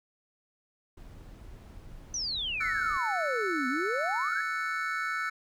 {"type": "noise", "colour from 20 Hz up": "brown", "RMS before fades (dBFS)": -47, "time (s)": [0.97, 2.98], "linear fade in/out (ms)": 5}
{"type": "exponential two-way sweep", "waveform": "sine", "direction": "down then up", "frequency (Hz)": [6160, 246.9, 1753], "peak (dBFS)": -30, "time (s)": [2.14, 4.41], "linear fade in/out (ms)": 2, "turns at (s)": 3.68}
{"type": "chord", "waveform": "triangle", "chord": "F# minor seventh", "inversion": "third", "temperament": "equal", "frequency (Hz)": [1318.5, 1480, 1760, 2217], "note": ["E6", "F#6", "A6", "C#7"], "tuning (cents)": [0, 0, 0, 0], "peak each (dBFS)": [-32, -32, -36, -36], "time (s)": [2.6, 5.3], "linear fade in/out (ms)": 10}
{"effects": []}